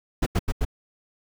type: noise bursts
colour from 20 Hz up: brown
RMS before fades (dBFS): -21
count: 4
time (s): 0.22-0.651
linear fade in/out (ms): 10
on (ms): 44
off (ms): 85
effects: none